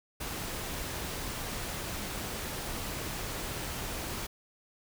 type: noise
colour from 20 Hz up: pink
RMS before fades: -37 dBFS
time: 0.2-4.27 s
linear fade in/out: 10 ms
effects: none